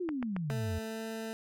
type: exponential sweep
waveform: sine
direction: down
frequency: 374.7 to 81 Hz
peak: -32 dBFS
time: 0-0.79 s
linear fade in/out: 10 ms
type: click train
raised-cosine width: 0.5 ms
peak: -23 dBFS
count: 4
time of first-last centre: 0.09-0.502 s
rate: 7.28 Hz
type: tone with pitch glide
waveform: 20% pulse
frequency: 221.2 to 222.9 Hz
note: A3 to A3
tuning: +9 to +23 cents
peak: -32 dBFS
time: 0.5-1.33 s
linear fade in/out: 0 ms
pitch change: +14 cents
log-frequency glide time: 0.84-1.03 s
effects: none